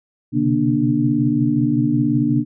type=tone cluster; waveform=sine; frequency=127.3 / 132.7 / 146.3 / 237.4 / 295.2 Hz; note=C3 / C3 / D3 / A#3 / D4; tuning=-47 / +25 / -6 / +32 / +9 cents; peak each=-23 / -26 / -24 / -19 / -18 dBFS; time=0.32-2.45 s; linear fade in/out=50 ms; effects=none